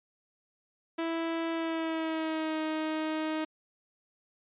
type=tone with pitch glide; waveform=sawtooth; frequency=329.6 to 312.9 Hz; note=E4 to D#4; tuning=0 to +10 cents; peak=-26 dBFS; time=0.98-3.45 s; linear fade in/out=10 ms; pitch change=-90 cents; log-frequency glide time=1.52-2.61 s; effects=resampled to 8000 Hz